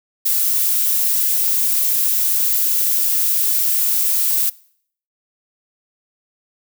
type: noise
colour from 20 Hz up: violet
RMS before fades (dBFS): -17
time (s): 0.25-4.5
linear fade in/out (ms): 10
effects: noise-tail reverb RT60 0.6 s tail -22 dB re dry